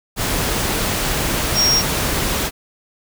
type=tone in noise; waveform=sine; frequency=5588 Hz; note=F8; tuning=in tune; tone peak=-13 dBFS; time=1.54-1.83 s; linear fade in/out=50 ms; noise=pink; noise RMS=-20 dBFS; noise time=0.16-2.51 s; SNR=+4 dB; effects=none